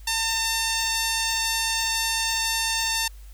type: tone with band-pass filter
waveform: sawtooth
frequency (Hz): 902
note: A5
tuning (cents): +43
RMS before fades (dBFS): -25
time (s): 0.07-3.08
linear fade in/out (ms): 5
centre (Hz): 6200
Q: 0.76
effects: added 50 Hz sine -40 dBFS peak until 3.33 s + white hiss -56 dBFS RMS until 3.33 s